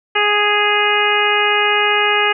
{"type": "harmonic tone with a mistuned harmonic", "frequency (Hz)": 415.3, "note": "G#4", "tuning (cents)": 0, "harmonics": [1, 2, 3, 4, 5, 6, 7], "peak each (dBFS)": [-20, -20, -20, -20, -20, -20, -20], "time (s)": [0.15, 2.33], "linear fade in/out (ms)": 10, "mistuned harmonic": 7, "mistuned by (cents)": -16, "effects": []}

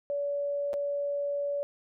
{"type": "tone with dropouts", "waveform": "sine", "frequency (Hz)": 571, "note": "D5", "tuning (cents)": -49, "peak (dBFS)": -28, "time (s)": [0.1, 1.63], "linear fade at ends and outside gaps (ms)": 0, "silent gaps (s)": [0.732, 0.739], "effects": []}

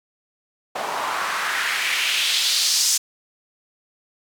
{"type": "noise with band-pass filter sweep", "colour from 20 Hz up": "white", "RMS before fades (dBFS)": -22, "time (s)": [0.75, 2.98], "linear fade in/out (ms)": 10, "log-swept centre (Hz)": [720, 6400], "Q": 2.1, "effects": []}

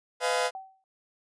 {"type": "chord", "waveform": "sawtooth", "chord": "F half-diminished seventh", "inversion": "second", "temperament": "just", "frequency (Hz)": [502.9, 628.6, 698.5, 838.1], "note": ["Cb5", "Eb5", "F5", "Ab5"], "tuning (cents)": [31, 18, 0, 16], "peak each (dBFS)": [-24, -29, -26, -30], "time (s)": [0.2, 0.51], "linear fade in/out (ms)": 50}
{"type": "tone with exponential decay", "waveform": "sine", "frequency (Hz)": 765, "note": "G5", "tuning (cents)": -42, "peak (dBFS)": -33, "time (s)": [0.55, 0.84], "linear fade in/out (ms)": 1, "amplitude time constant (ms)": 62}
{"effects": ["resampled to 22050 Hz"]}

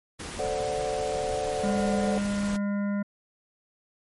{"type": "noise", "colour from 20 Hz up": "pink", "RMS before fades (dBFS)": -37, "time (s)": [0.19, 2.57], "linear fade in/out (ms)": 10}
{"type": "chord", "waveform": "sine", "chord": "D dominant seventh", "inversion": "second", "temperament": "equal", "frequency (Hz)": [440, 523.3, 587.3, 740], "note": ["A4", "C5", "D5", "F#5"], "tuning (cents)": [0, 0, 0, 0], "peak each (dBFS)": -32, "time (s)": [0.39, 2.18], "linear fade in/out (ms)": 2}
{"type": "harmonic tone", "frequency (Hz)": 202.5, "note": "G#3", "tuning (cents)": -43, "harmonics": [1, 3, 5, 7, 9, 10], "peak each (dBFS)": [-25, -37, -45, -42, -49, -50], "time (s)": [1.63, 3.03], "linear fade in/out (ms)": 10}
{"effects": ["MP3 48 kbps"]}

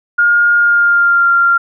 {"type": "tone with pitch glide", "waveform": "sine", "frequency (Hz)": [1420, 1386.8], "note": ["F6", "F6"], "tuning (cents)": [28, -13], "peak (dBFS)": -7, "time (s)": [0.18, 1.58], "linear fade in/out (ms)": 10, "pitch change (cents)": -41, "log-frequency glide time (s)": [0.56, 1.28], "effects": []}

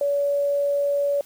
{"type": "tone", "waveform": "sine", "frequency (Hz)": 569, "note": "C#5", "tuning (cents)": 45, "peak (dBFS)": -19, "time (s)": [0.01, 1.21], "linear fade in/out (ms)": 2, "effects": ["white hiss -51 dBFS RMS until 1.25 s"]}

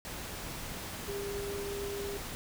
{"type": "tone in noise", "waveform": "sine", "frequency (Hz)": 402.1, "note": "G4", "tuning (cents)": 44, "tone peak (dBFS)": -36, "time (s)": [1.08, 2.17], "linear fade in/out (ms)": 0, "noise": "pink", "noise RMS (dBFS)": -41, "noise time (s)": [0.05, 2.35], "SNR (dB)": 2, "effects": []}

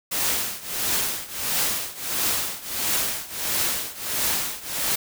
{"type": "noise with tremolo", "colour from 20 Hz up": "white", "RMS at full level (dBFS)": -22, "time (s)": [0.11, 4.96], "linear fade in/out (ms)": 10, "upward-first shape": "triangle", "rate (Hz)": 1.5, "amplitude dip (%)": 90, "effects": []}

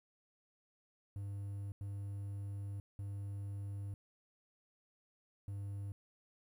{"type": "tone bursts at uneven times", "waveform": "triangle", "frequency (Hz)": 100, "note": "G2", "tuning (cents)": 35, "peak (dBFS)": -38, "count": 4, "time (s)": [[1.16, 1.72], [1.81, 2.8], [2.99, 3.94], [5.48, 5.92]], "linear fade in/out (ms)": 0, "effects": ["12-bit"]}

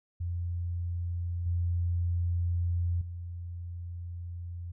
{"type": "tone with level steps", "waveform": "sine", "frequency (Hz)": 86.8, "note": "F2", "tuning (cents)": -10, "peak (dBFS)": [-30, -26, -36], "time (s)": [0.2, 4.72], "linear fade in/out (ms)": 10, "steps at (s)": [1.46, 3.01], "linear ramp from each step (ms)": 5, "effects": []}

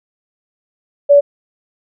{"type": "tone", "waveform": "sine", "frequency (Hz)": 572, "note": "D5", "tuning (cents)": -46, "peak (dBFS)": -4, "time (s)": [1.09, 1.21], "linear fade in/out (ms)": 20, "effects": []}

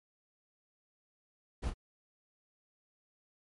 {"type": "noise with echo", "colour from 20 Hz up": "brown", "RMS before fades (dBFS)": -34, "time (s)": [1.62, 1.71], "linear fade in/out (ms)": 20, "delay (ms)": 30, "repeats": 1, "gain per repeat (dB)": -7, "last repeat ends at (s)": 1.74, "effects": ["MP3 48 kbps"]}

